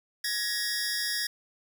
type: tone cluster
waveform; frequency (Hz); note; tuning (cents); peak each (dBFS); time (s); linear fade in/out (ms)
sawtooth; 1674 / 1884 / 4928 / 5470; G#6 / A#6 / D#8 / F8; +13 / +18 / -17 / -37; -31; 0.24-1.27; 5
effects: none